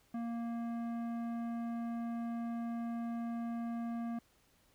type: tone with tanh clipping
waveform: sine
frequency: 233.1 Hz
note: A#3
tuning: in tune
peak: -38 dBFS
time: 0.14-4.19 s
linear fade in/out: 5 ms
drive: 13 dB
effects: pink hiss -70 dBFS RMS until 4.74 s